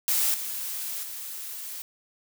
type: noise with level steps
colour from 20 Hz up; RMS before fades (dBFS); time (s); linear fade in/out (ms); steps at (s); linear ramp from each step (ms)
blue; -24 / -33 / -37; 0.08-1.82; 0; 0.34 / 1.03; 2
effects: none